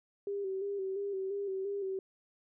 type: tone with vibrato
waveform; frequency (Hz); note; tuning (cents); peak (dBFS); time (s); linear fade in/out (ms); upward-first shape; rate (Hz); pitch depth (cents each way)
sine; 392; G4; 0; -33; 0.27-1.99; 2; square; 2.9; 42
effects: none